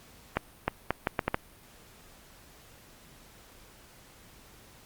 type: accelerating click train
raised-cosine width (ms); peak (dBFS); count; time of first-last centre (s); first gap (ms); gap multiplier
0.5; -10; 7; 0.37-1.344; 310; 0.73
effects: pink hiss -55 dBFS RMS until 4.85 s + Opus 48 kbps